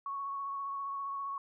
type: tone with vibrato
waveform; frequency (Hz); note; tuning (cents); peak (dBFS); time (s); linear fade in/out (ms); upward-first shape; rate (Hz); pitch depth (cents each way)
sine; 1108.7; C#6; 0; -35; 0.06-1.38; 2; triangle; 15; 21
effects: none